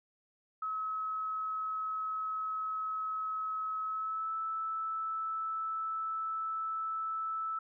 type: tone with pitch glide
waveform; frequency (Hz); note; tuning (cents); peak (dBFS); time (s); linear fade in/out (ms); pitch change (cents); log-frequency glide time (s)
sine; 1286 to 1313; E6 to E6; -43 to -7; -33; 0.62-7.59; 5; +36; 3.84-4.34
effects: none